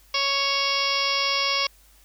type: harmonic tone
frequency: 554.4 Hz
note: C#5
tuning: in tune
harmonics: 1 / 2 / 3 / 4 / 5 / 6 / 7 / 8 / 9 / 10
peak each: -33 / -28 / -40 / -28 / -30 / -30 / -37 / -32 / -29 / -29 dBFS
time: 0.14-1.67 s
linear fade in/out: 5 ms
effects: added 50 Hz sine -55 dBFS peak until 2.04 s + white hiss -57 dBFS RMS until 2.04 s